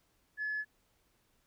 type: tone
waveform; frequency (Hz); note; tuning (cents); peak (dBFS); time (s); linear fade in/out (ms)
sine; 1712; A6; -48; -32; 0.37-0.65; 50
effects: tanh soft clip ceiling -29 dBFS + pink hiss -73 dBFS RMS until 1.46 s